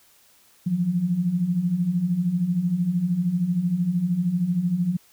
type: beating tone pair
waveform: sine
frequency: 166.6 / 179.6 Hz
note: E3 / F3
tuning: +19 / +49 cents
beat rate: 13 Hz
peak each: -27 / -21 dBFS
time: 0.66-4.97 s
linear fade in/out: 10 ms
effects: white hiss -57 dBFS RMS until 5.12 s